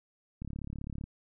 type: click train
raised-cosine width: 5 ms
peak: -27 dBFS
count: 23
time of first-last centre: 0.42-1.04 s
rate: 35.5 Hz
effects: none